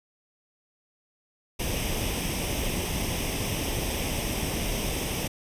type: noise with comb filter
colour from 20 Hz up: pink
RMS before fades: -29 dBFS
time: 1.59-5.28 s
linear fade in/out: 10 ms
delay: 0.35 ms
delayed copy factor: +0.65
effects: resampled to 32000 Hz

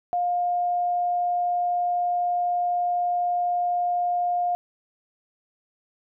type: tone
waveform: sine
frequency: 708 Hz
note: F5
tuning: 23 cents sharp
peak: -21 dBFS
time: 0.13-4.55 s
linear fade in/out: 0 ms
effects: none

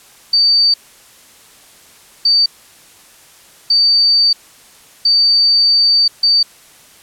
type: tone bursts at uneven times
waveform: sine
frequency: 4604 Hz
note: D8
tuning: 35 cents flat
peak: -8 dBFS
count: 5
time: 0.33-0.74 / 2.25-2.46 / 3.7-4.33 / 5.05-6.08 / 6.23-6.43 s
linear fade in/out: 5 ms
effects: white hiss -44 dBFS RMS until 7.02 s + low-pass 12000 Hz 12 dB/octave

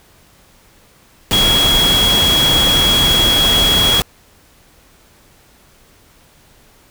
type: tone in noise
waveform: sine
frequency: 3322 Hz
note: G#7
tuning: in tune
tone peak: -11 dBFS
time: 1.33-4 s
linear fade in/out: 0 ms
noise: pink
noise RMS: -17 dBFS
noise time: 1.31-4.02 s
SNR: +3 dB
effects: pink hiss -49 dBFS RMS until 6.9 s

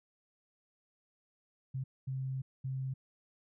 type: tone bursts at uneven times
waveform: sine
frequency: 132.2 Hz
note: C3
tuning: 18 cents sharp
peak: -34 dBFS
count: 3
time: 1.74-1.84 / 2.07-2.42 / 2.64-2.94 s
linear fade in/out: 10 ms
effects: none

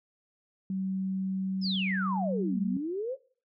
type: tone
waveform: sine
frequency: 190.3 Hz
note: F#3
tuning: 49 cents sharp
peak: -29 dBFS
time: 0.7-2.77 s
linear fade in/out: 2 ms
type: exponential two-way sweep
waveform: sine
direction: down then up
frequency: 5400 to 204.1 to 562 Hz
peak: -30 dBFS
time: 1.61-3.17 s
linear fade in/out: 50 ms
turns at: 2.61 s
effects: noise-tail reverb RT60 0.4 s tail -19 dB re dry

